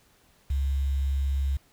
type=tone with quantisation; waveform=sine; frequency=68.6 Hz; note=C#2; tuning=17 cents flat; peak=-23 dBFS; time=0.5-1.57 s; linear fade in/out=5 ms; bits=8; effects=pink hiss -62 dBFS RMS until 1.72 s